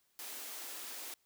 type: high-pass noise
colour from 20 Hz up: white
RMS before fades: -45 dBFS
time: 0.19-1.14 s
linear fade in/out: 2 ms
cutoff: 240 Hz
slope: 96 dB/octave
effects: white hiss -75 dBFS RMS until 1.25 s